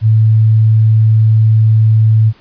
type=tone; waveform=sine; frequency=110 Hz; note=A2; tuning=in tune; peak=-5 dBFS; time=0.01-2.33 s; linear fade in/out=50 ms; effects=pink hiss -46 dBFS RMS until 2.4 s + resampled to 11025 Hz